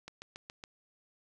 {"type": "click train", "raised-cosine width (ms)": 0.2, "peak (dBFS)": -27, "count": 5, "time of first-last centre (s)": [0.08, 0.639], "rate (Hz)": 7.16, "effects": []}